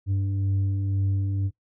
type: tone with frequency modulation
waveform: sine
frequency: 98 Hz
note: G2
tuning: in tune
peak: -22 dBFS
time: 0.06-1.51 s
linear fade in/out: 50 ms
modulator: 194 Hz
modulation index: 0.39
effects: noise-tail reverb RT60 0.1 s tail -18 dB re dry